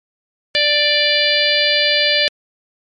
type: harmonic tone with a mistuned harmonic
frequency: 589 Hz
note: D5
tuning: 5 cents sharp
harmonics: 1 / 3 / 4 / 5 / 6 / 7 / 8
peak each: -20 / -20 / -20 / -20 / -20 / -20 / -20 dBFS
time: 0.55-2.28 s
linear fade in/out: 0 ms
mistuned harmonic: 6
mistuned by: -17 cents
effects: MP3 48 kbps